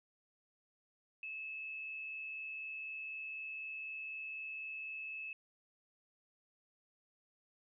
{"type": "tone with amplitude modulation", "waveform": "sine", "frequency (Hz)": 2600, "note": "E7", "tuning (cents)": -24, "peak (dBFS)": -40, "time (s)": [1.23, 5.33], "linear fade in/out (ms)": 2, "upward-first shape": "sine", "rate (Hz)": 144, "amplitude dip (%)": 35, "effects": []}